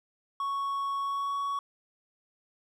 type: tone with pitch glide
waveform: triangle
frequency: 1110 to 1120.3 Hz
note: C#6 to C#6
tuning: +2 to +18 cents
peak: -27 dBFS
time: 0.4-1.59 s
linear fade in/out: 2 ms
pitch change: +16 cents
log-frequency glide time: 1-1.35 s
effects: none